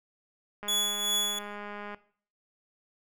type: click train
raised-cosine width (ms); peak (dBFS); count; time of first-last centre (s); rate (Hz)
0.5; -26; 272; 0.63-1.946; 206
type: tone with tremolo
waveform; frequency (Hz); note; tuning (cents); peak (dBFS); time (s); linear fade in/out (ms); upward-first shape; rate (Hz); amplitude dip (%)
sawtooth; 3402; G#7; +41; -21; 0.68-1.39; 5; triangle; 2.6; 60
effects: noise-tail reverb RT60 0.5 s tail -18 dB re dry